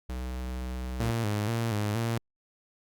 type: tone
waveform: square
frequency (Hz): 62.9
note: B1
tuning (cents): +32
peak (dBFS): -33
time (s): 0.09-1.11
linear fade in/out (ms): 5
type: tone with vibrato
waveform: sawtooth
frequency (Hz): 110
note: A2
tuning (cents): 0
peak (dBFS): -23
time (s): 1-2.18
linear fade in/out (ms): 5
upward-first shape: square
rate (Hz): 2.1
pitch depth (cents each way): 86
effects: Opus 48 kbps